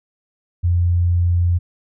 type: tone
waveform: sine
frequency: 87.31 Hz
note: F2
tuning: in tune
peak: -13 dBFS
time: 0.63-1.59 s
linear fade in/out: 20 ms
effects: none

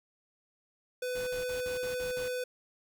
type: tone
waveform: square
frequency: 500 Hz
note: B4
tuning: 21 cents sharp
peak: -33 dBFS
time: 1.02-2.44 s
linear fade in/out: 5 ms
type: noise bursts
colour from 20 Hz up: pink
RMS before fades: -46 dBFS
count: 7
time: 1.15-2.284 s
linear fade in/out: 5 ms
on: 120 ms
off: 49 ms
effects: none

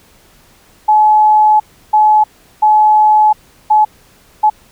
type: tone bursts at uneven times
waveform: sine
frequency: 854 Hz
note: G#5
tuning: 48 cents sharp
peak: -5 dBFS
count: 5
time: 0.88-1.6 / 1.93-2.24 / 2.62-3.33 / 3.7-3.85 / 4.43-4.5 s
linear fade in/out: 10 ms
effects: pink hiss -47 dBFS RMS until 4.71 s

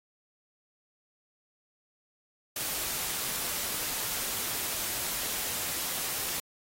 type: noise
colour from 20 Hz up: white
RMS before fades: -33 dBFS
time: 2.56-6.4 s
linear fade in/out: 2 ms
effects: AAC 48 kbps

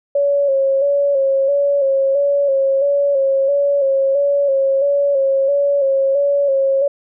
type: tone with vibrato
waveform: sine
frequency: 554.4 Hz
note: C#5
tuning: in tune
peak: -12 dBFS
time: 0.15-6.88 s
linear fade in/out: 5 ms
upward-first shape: square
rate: 1.5 Hz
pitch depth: 38 cents each way
effects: none

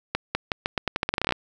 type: accelerating click train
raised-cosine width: 0.3 ms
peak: -7 dBFS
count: 17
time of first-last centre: 0.15-1.323 s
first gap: 200 ms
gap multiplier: 0.84
effects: none

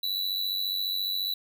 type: tone with amplitude modulation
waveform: square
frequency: 3951 Hz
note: B7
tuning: in tune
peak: -25 dBFS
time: 0.03-1.34 s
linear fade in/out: 5 ms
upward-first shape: sine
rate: 94.5 Hz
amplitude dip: 65%
effects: none

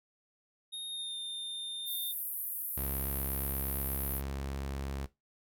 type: tone with pitch glide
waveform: square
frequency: 3713 to 3624 Hz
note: A#7 to A#7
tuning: -8 to -50 cents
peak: -37 dBFS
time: 0.72-2.13 s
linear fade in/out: 20 ms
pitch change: -42 cents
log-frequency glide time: 0.88-1.16 s
type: band-pass noise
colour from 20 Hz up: white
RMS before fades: -38 dBFS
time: 1.85-4.22 s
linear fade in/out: 50 ms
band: 11000 to 15000 Hz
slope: 48 dB/octave
type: tone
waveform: sawtooth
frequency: 68.4 Hz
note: C#2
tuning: 23 cents flat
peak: -32 dBFS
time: 2.77-5.06 s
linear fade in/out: 5 ms
effects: noise-tail reverb RT60 0.2 s tail -17 dB re dry

